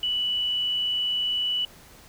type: tone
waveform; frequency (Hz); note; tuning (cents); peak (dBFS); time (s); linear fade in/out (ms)
sine; 2960; F#7; 0; -23; 0.03-1.65; 2
effects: pink hiss -50 dBFS RMS until 2.08 s